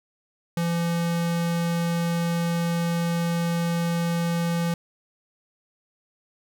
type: tone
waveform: square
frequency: 169.7 Hz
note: F3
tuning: 49 cents flat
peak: -23 dBFS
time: 0.57-4.74 s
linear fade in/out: 2 ms
effects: none